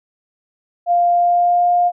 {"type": "tone with pitch glide", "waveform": "sine", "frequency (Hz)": [698.5, 706.2], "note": ["F5", "F5"], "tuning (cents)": [0, 19], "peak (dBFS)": -11, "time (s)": [0.86, 1.92], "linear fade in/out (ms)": 50, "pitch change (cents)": 19, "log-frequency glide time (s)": [1.11, 1.69], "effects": []}